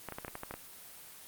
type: clicks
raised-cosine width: 0.5 ms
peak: -24 dBFS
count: 9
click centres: 0.087 / 0.123 / 0.185 / 0.248 / 0.281 / 0.354 / 0.434 / 0.51 / 0.54 s
effects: white hiss -51 dBFS RMS until 1.27 s + Opus 24 kbps